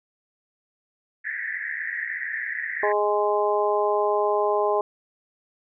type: band-pass noise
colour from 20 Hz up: pink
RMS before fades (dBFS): -30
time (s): 1.24-2.93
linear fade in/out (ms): 20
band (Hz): 1700 to 2000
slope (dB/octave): 96
type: harmonic tone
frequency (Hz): 207.7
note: G#3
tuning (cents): 0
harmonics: 2 / 3 / 4 / 5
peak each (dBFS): -23 / -25 / -26 / -27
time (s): 2.83-4.81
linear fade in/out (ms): 2
effects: none